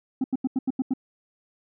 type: tone bursts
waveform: sine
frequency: 260.9 Hz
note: C4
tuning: 5 cents flat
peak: -18 dBFS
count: 7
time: 0.21-0.937 s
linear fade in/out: 5 ms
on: 31 ms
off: 85 ms
effects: tanh soft clip ceiling -20 dBFS